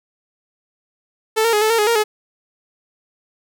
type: tone with pitch steps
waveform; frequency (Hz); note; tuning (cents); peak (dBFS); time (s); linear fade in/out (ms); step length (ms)
sawtooth; 439.7 / 460.3 / 419.5 / 435.6 / 458.4 / 419.2 / 465.9 / 425.4; A4 / A#4 / G#4 / A4 / A#4 / G#4 / A#4 / G#4; -1 / -22 / +17 / -17 / -29 / +16 / -1 / +42; -10; 1.36-2.04; 20; 85
effects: none